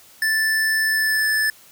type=tone with pitch glide; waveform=square; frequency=1760 to 1745.8 Hz; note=A6 to A6; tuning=0 to -14 cents; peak=-18 dBFS; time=0.22-1.5 s; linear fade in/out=2 ms; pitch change=-14 cents; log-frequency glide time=0.81-1.26 s; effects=white hiss -49 dBFS RMS until 1.71 s